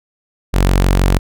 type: tone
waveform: sawtooth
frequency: 46.25 Hz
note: F#1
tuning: in tune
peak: -6 dBFS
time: 0.53-1.19 s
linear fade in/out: 20 ms
effects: none